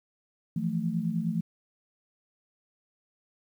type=tone cluster; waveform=sine; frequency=164.4 / 174.1 / 220.6 Hz; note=E3 / F3 / A3; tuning=-4 / -5 / +5 cents; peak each=-31 dBFS; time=0.56-1.41 s; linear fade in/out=5 ms; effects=10-bit